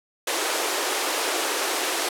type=high-pass noise; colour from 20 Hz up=pink; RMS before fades=-25 dBFS; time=0.27-2.09 s; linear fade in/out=5 ms; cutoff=320 Hz; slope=48 dB/octave; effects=low-pass 12000 Hz 12 dB/octave